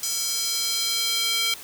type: tone with high-pass filter sweep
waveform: square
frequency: 455.7 Hz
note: A#4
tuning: 39 cents flat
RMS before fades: -25 dBFS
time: 0.03-1.54 s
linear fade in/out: 2 ms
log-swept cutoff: 5900 to 2900 Hz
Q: 1.8
effects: white hiss -41 dBFS RMS until 1.63 s